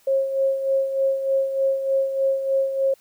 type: tone with tremolo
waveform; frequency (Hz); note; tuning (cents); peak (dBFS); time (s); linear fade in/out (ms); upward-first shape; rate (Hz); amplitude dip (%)
sine; 540; C#5; -45; -16; 0.07-2.94; 5; sine; 3.3; 60
effects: white hiss -58 dBFS RMS until 3 s